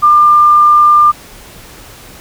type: tone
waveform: sine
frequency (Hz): 1197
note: D6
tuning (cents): +33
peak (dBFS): -3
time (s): 0.02-1.12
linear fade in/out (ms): 20
effects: pink hiss -35 dBFS RMS until 2.2 s